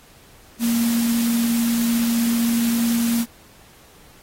sine tone in noise, 233.1 Hz, A#3, in tune, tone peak -17 dBFS, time 0.59-3.26 s, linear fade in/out 50 ms, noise white, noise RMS -29 dBFS, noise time 0.59-3.26 s, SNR +9 dB, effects pink hiss -50 dBFS RMS until 4.22 s + AAC 48 kbps

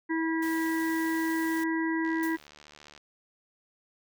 harmonic tone, 324.5 Hz, E4, 27 cents flat, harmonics 1 / 3 / 5 / 6, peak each -27 / -36 / -38 / -35 dBFS, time 0.09-2.37 s, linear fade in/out 20 ms
white noise, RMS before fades -44 dBFS, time 0.42-1.64 s, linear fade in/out 5 ms
click train, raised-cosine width 0.2 ms, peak -32 dBFS, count 70, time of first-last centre 2.05-2.977 s, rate 74.4 Hz
blue noise with exponential decay, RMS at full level -38 dBFS, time 2.23-2.47 s, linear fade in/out 1 ms, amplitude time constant 51 ms
effects none

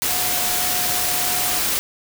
sine tone in noise, 724 Hz, F#5, 38 cents flat, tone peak -30 dBFS, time 0.09-1.59 s, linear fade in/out 0 ms, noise white, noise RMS -21 dBFS, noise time 0.02-1.79 s, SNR -12 dB, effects none

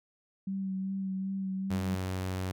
sine tone with vibrato, 191.9 Hz, G3, 37 cents flat, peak -31 dBFS, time 0.47-1.95 s, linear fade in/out 5 ms, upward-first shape sine, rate 2.6 Hz, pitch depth 21 cents each way
sawtooth tone, 93.2 Hz, F#2, 13 cents sharp, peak -28 dBFS, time 1.7-2.52 s, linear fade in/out 10 ms
effects none

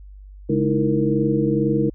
sine tone cluster, 138.8 / 209.1 / 308.1 / 330.2 / 465.8 Hz, C#3 / G#3 / D#4 / E4 / A#4, +3 / +12 / -17 / +3 / -1 cents, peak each -23 dBFS, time 0.49-1.9 s, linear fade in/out 10 ms, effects added 49 Hz sine -38 dBFS peak until 1.94 s

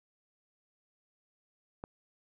click, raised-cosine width 1 ms, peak -26 dBFS, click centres 1.839 s, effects none

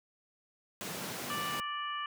pink high-pass noise, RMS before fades -40 dBFS, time 0.81-1.6 s, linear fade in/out 0 ms, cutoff 130 Hz, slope 24 dB/octave
harmonic tone, 587.3 Hz, D5, in tune, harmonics 2 / 3 / 4 / 5, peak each -36 / -42 / -48 / -42 dBFS, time 1.3-2.06 s, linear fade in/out 2 ms
effects none

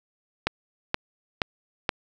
click train, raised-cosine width 0.3 ms, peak -6 dBFS, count 4, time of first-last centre 0.47-1.892 s, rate 2.11 Hz, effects none

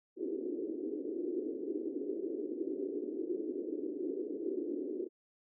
pink band-pass noise, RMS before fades -38 dBFS, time 0.16-5.09 s, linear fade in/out 50 ms, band 300 to 410 Hz, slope 48 dB/octave, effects none

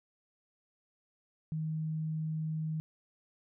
sine tone, 157.3 Hz, D#3, 19 cents sharp, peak -32 dBFS, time 1.52-2.8 s, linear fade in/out 0 ms, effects none

